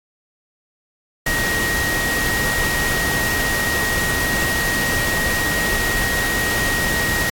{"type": "tone in noise", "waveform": "sine", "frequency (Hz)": 1885, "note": "A#6", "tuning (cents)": 19, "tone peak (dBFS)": -20, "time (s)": [1.26, 7.3], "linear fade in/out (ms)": 5, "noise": "pink", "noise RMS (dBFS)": -22, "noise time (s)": [1.26, 7.3], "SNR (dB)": -1, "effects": ["AAC 64 kbps"]}